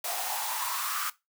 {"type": "noise with high-pass filter sweep", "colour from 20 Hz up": "white", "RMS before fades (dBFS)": -32, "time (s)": [0.04, 1.1], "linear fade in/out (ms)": 5, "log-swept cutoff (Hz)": [700, 1300], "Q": 7.3, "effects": ["noise-tail reverb RT60 0.2 s tail -18 dB re dry"]}